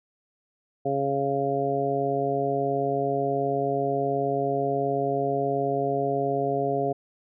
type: harmonic tone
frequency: 138.59 Hz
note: C#3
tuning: in tune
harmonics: 1 / 2 / 3 / 4 / 5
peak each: -33 / -32 / -27 / -31 / -27 dBFS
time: 0.85-6.93 s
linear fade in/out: 10 ms
effects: none